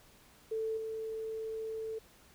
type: tone with level steps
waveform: sine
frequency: 442.8 Hz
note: A4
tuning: 11 cents sharp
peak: -32 / -36 dBFS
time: 0.51-1.99 s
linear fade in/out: 10 ms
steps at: 0.77 s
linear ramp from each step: 5 ms
effects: pink hiss -61 dBFS RMS until 2.34 s